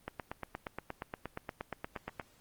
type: click train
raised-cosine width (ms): 0.5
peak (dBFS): -22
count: 19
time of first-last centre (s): 0.08-2.198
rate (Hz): 8.5
effects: pink hiss -65 dBFS RMS until 2.4 s + Opus 24 kbps